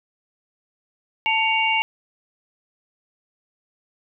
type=tone cluster; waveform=sine; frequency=886 / 2238 / 2786 Hz; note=A5 / C#7 / F7; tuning=+12 / +16 / -5 cents; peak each=-22 dBFS; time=1.26-1.82 s; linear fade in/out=0 ms; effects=none